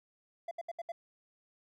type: tone bursts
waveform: triangle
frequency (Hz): 679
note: F5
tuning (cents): -49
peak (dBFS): -34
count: 5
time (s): 0.48-0.92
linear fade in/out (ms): 5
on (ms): 32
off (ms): 70
effects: none